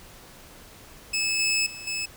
20% pulse tone with level steps, 2602 Hz, E7, 23 cents flat, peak -19 / -17 / -33 / -23 dBFS, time 1.13-2.06 s, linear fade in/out 10 ms, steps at 1.39 / 1.66 / 1.87 s, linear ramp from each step 5 ms, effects pink hiss -48 dBFS RMS until 2.16 s

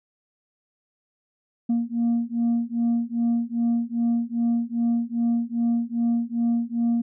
sine beating tone pair, 233.1 / 235.6 Hz, A#3 / A#3, 0 / +19 cents, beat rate 2.5 Hz, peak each -22 dBFS, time 1.69-7.02 s, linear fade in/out 10 ms, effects tanh soft clip ceiling -17 dBFS

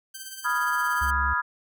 5% pulse tone with tremolo, 1556 Hz, G6, 13 cents flat, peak -24 dBFS, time 0.14-1.11 s, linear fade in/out 10 ms, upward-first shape sine, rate 17 Hz, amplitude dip 50%
sine chord, F half-diminished seventh, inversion second, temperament equal, 987.8 / 1244.5 / 1396.9 / 1661.2 Hz, Cb6 / Eb6 / F6 / Ab6, 0 / 0 / 0 / 0 cents, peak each -28 dBFS, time 0.44-1.42 s, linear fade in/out 20 ms
triangle tone, 69 Hz, C#2, 7 cents flat, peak -25 dBFS, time 1.01-1.34 s, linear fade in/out 10 ms
effects none

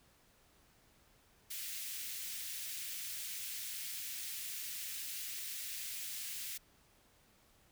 white high-pass noise, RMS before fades -43 dBFS, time 1.5-6.58 s, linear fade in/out 10 ms, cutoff 1900 Hz, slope 24 dB/octave, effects pink hiss -68 dBFS RMS until 7.71 s

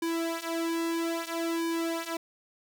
sawtooth tone with flanger, 332.2 Hz, E4, 13 cents sharp, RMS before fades -31 dBFS, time 0.02-2.17 s, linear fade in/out 5 ms, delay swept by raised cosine 1.5 to 4.7 ms, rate 0.61 Hz, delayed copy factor -0.85, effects none

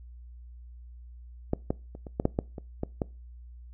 clicks, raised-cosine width 2 ms, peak -12 / -13 / -29 / -27 / -13 / -9 / -12 / -24 / -16 / -14 dBFS, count 10, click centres 1.534 / 1.705 / 1.951 / 2.068 / 2.199 / 2.254 / 2.389 / 2.582 / 2.834 / 3.018 s, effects noise-tail reverb RT60 0.3 s tail -23 dB re dry + added 60 Hz sine -44 dBFS peak until 3.73 s

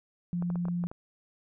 sine tone, 174.61 Hz, F3, in tune, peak -28 dBFS, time 0.33-0.87 s, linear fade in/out 0 ms
clicks, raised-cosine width 1 ms, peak -27 dBFS, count 7, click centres 0.424 / 0.502 / 0.557 / 0.654 / 0.684 / 0.839 / 0.915 s
effects none

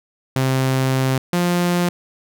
sawtooth tone pair in turn, 131.7 / 175.8 Hz, C3 / F3, +12 / +12 cents, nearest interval perfect fourth, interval 500 cents, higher second, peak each -12 dBFS, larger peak neither, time 0.36-1.18 / 1.33-1.89 s, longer first, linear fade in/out 2 ms, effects none

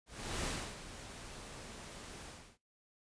pink noise with ADSR envelope, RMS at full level -37 dBFS, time 0.06-2.58 s, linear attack 380 ms, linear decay 310 ms, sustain -12 dB, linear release 310 ms, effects noise-tail reverb RT60 0.3 s tail -25 dB re dry + resampled to 22050 Hz

